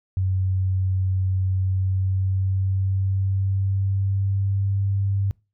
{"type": "tone with pitch glide", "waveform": "sine", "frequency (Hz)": [94.1, 98.61], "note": ["F#2", "G2"], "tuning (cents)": [30, 11], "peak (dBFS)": -19, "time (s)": [0.17, 5.31], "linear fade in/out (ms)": 0, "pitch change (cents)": 81, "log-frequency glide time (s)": [1.5, 4.76], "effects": ["noise-tail reverb RT60 0.3 s tail -25 dB re dry"]}